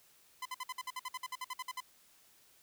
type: tone bursts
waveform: sawtooth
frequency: 1017 Hz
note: C6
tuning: 50 cents flat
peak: -34 dBFS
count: 16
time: 0.42-1.805 s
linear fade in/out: 5 ms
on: 35 ms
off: 55 ms
effects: white hiss -65 dBFS RMS until 2.62 s